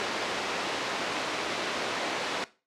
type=band-pass noise; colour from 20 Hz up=pink; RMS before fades=-32 dBFS; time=0-2.44 s; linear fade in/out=0 ms; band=360 to 4400 Hz; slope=12 dB/octave; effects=noise-tail reverb RT60 0.3 s tail -17 dB re dry + low-pass 9000 Hz 12 dB/octave